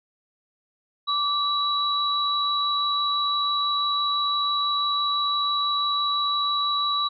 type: tone pair together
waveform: sine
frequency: 1164 / 3915 Hz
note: D6 / B7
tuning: -16 / -16 cents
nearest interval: octave + major sixth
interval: 2100 cents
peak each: -24 dBFS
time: 1.07-7.09 s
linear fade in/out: 20 ms
effects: none

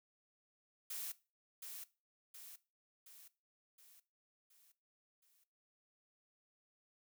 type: noise with echo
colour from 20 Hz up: blue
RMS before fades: -44 dBFS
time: 0.9-1.12 s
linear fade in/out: 5 ms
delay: 720 ms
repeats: 6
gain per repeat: -5 dB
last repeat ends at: 5.44 s
effects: noise-tail reverb RT60 0.3 s tail -18 dB re dry

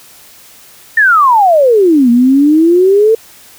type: exponential two-way sweep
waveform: sine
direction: down then up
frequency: 1833 to 233.1 to 454.4 Hz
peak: -4 dBFS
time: 0.97-3.15 s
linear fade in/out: 5 ms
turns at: 2.1 s
effects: white hiss -39 dBFS RMS until 3.58 s

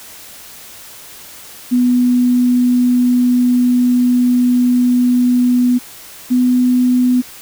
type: tone pair in turn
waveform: sine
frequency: 246.9 / 249.6 Hz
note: B3 / B3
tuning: 0 / +19 cents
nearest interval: unison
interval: 19 cents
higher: second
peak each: -9 dBFS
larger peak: neither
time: 1.71-5.79 / 6.3-7.22 s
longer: first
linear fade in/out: 20 ms
effects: white hiss -36 dBFS RMS until 7.41 s

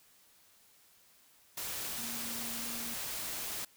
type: tone in noise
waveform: sine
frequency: 233.1 Hz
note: A#3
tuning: in tune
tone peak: -46 dBFS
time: 1.98-2.94 s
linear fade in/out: 5 ms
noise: white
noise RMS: -39 dBFS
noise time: 1.57-3.65 s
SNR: -10 dB
effects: white hiss -64 dBFS RMS until 3.76 s

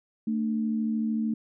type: tone pair together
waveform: sine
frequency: 223.3 / 296.6 Hz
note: A3 / D4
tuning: +26 / +17 cents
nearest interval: perfect fourth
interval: 491 cents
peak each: -25 / -34 dBFS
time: 0.27-1.34 s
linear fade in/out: 5 ms
effects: none

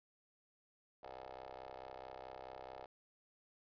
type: ring-modulated tone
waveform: 15% pulse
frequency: 64.6 Hz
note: C2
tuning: 21 cents flat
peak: -40 dBFS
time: 1.03-2.86 s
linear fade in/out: 5 ms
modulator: 661 Hz
effects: resampled to 11025 Hz

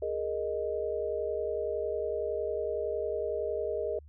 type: chord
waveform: sine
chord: Ab suspended second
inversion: none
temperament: equal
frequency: 415.3 / 466.2 / 622.3 Hz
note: Ab4 / Bb4 / Eb5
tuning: 0 / 0 / 0 cents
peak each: -34 dBFS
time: 0.02-3.99 s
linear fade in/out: 5 ms
effects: added 74 Hz sine -49 dBFS peak until 4.08 s

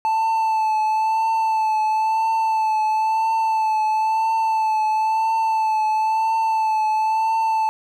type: tone with vibrato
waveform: triangle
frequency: 879 Hz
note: A5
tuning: 2 cents flat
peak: -15 dBFS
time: 0.05-7.69 s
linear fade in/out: 0 ms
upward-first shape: triangle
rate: 0.99 Hz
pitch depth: 32 cents each way
effects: none

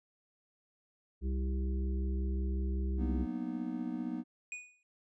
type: harmonic tone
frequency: 65.41 Hz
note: C2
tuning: in tune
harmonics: 1 / 3 / 5 / 6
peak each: -31 / -41 / -45 / -47 dBFS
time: 1.21-3.27 s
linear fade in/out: 50 ms
type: chord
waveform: triangle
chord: B major seventh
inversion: second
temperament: just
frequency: 185.21 / 231.5 / 246.9 / 308.7 Hz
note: F#3 / A#3 / B3 / D#4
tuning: +2 / -12 / 0 / -14 cents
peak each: -41 / -41 / -36 / -38 dBFS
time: 2.97-4.24 s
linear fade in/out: 50 ms
type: tone with exponential decay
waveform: square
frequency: 2475 Hz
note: D#7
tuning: 10 cents flat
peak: -37 dBFS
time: 4.52-4.83 s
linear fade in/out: 1 ms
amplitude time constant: 67 ms
effects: resampled to 24000 Hz

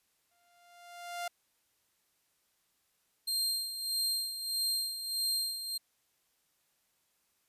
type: tone with exponential growth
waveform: sawtooth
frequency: 698.5 Hz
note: F5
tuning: in tune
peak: -30 dBFS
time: 0.31-1.28 s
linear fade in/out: 5 ms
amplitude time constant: 210 ms
type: tone with tremolo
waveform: sawtooth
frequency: 4186 Hz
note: C8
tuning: in tune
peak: -26 dBFS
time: 3.27-5.78 s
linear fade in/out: 10 ms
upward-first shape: sine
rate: 1.6 Hz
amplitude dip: 65%
effects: white hiss -75 dBFS RMS until 7.48 s + resampled to 32000 Hz

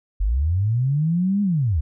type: linear two-way sweep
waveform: sine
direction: up then down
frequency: 43.06 to 207.7 to 65.2 Hz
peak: -17 dBFS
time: 0.2-1.81 s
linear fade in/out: 10 ms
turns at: 1.42 s
effects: none

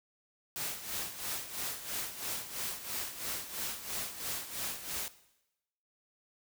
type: noise with tremolo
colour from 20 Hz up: white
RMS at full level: -36 dBFS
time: 0.56-5.08 s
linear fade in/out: 0 ms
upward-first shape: sine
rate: 3 Hz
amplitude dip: 70%
effects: noise-tail reverb RT60 0.9 s tail -17 dB re dry

